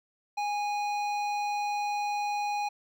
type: tone with hard clipping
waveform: triangle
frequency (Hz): 825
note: G#5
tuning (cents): -12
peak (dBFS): -30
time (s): 0.37-2.69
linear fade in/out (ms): 10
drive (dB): 16
effects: none